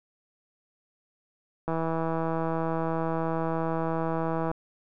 click train, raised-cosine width 1 ms, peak -16 dBFS, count 463, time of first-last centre 1.68-4.514 s, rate 163 Hz, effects none

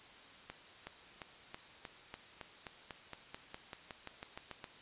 accelerating click train, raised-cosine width 0.3 ms, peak -28 dBFS, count 19, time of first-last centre 0.5-4.642 s, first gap 370 ms, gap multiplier 0.94, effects white hiss -56 dBFS RMS until 4.81 s + resampled to 8000 Hz

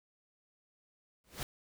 pink noise with exponential growth, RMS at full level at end -35 dBFS, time 1.24-1.43 s, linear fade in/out 1 ms, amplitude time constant 40 ms, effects none

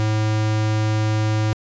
square tone, 108.1 Hz, A2, 30 cents flat, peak -18 dBFS, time 0-1.53 s, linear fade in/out 0 ms, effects resampled to 16000 Hz

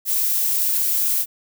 violet noise, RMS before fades -20 dBFS, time 0.05-1.26 s, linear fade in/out 50 ms, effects none

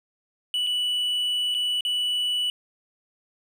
triangle tone with dropouts, 2958 Hz, F#7, 1 cent flat, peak -21 dBFS, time 0.54-2.5 s, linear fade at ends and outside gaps 1 ms, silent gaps 0.666-0.67 / 1.543-1.548 / 1.808-1.85 s, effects none

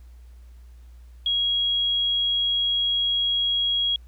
sine tone, 3300 Hz, G#7, 12 cents flat, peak -20 dBFS, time 1.26-3.96 s, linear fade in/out 2 ms, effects added 60 Hz sine -43 dBFS peak until 4.07 s + pink hiss -64 dBFS RMS until 4.07 s

